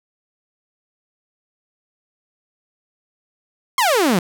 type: exponential sweep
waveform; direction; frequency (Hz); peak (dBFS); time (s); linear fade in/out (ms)
sawtooth; down; 1108.7 to 164.81; -10; 3.78-4.19; 2
effects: none